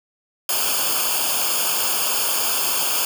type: noise with comb filter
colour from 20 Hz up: white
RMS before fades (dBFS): -21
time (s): 0.49-3.05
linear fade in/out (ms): 2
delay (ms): 0.51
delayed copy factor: -0.9
effects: none